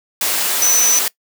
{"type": "tone in noise", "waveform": "sine", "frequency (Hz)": 6000, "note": "F#8", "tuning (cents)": 23, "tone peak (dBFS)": -11, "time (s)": [0.62, 0.99], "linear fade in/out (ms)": 2, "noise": "white", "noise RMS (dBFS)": -18, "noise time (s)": [0.21, 1.08], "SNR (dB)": 4, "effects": ["noise-tail reverb RT60 0.1 s tail -21 dB re dry", "high-pass 300 Hz 12 dB/octave"]}